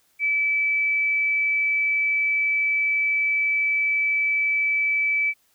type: tone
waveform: sine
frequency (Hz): 2306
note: D7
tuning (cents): -32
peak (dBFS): -19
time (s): 0.19-5.34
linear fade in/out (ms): 50
effects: white hiss -64 dBFS RMS until 5.54 s